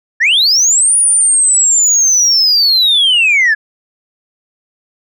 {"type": "linear two-way sweep", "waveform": "sine", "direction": "up then down", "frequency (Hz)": [1661.2, 9710, 1661.2], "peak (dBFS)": -5, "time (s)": [0.2, 3.55], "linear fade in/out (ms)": 20, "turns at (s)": 0.97, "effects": ["tanh soft clip ceiling -5 dBFS"]}